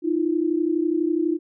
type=tone pair together; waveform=sine; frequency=311.1 / 343.2 Hz; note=D#4 / F4; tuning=0 / -30 cents; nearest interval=major second; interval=170 cents; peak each=-22 dBFS; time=0.02-1.39 s; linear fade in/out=50 ms; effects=none